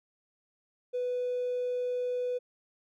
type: tone with hard clipping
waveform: triangle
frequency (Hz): 495.6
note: B4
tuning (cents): +6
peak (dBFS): -29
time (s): 0.93-2.39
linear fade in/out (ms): 20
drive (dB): 3
effects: none